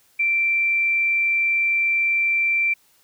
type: tone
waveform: sine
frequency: 2349 Hz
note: D7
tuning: in tune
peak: -17 dBFS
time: 0.19-2.74 s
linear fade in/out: 10 ms
effects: white hiss -59 dBFS RMS until 3.03 s